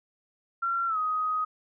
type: tone with pitch glide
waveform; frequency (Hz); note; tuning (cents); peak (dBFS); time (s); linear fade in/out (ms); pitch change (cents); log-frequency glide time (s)
sine; 1368 to 1254.5; F6 to D#6; -36 to +14; -25; 0.62-1.45; 10; -150; 0.87-0.98
effects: none